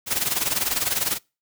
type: noise with tremolo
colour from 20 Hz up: white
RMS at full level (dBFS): -21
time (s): 0.06-1.19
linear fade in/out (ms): 50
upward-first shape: sine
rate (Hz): 20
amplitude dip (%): 75
effects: noise-tail reverb RT60 0.3 s tail -26 dB re dry